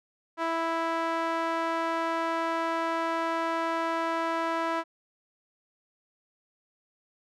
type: tone with band-pass filter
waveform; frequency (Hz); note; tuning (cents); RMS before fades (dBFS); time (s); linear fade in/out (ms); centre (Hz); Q
sawtooth; 329.6; E4; 0; -29; 0.37-4.84; 50; 1100; 1.4
effects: none